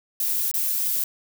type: noise with dropouts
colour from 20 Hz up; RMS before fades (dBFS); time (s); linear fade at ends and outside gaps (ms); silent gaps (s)
violet; -24; 0.2-1.04; 2; 0.514-0.539
effects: none